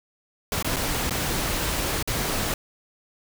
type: noise with dropouts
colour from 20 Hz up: pink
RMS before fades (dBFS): -26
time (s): 0.52-2.54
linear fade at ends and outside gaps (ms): 2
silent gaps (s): 0.626-0.645 / 0.762-0.766 / 1.096-1.107 / 2.027-2.075
effects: none